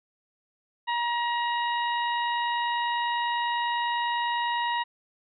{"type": "harmonic tone", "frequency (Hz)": 950, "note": "A#5", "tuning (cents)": 33, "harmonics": [1, 2, 3, 4], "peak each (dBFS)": [-26, -32, -36, -38], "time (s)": [0.87, 4.84], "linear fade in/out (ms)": 20, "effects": []}